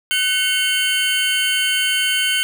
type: tone cluster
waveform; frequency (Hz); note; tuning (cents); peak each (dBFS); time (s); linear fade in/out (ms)
square; 1504 / 2179 / 2770 / 3070; F#6 / C#7 / F7 / G7; +28 / -30 / -15 / -37; -24 / -25 / -26 / -19; 0.11-2.43; 0
effects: none